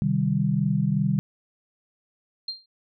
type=chord; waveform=sine; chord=C minor; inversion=none; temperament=equal with one note detuned; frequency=130.81 / 153.95 / 196 Hz; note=C3 / Eb3 / G3; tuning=0 / -18 / 0 cents; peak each=-26 / -24 / -24 dBFS; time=0.02-1.19 s; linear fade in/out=0 ms
type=tone with exponential decay; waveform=sine; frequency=4186 Hz; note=C8; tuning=in tune; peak=-25 dBFS; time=2.48-2.66 s; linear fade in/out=5 ms; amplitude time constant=39 ms
effects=none